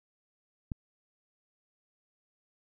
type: click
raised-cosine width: 5 ms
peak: -22 dBFS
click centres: 0.718 s
effects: none